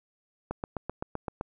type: click train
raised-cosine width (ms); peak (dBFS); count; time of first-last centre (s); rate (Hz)
1; -18; 8; 0.51-1.411; 7.77
effects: none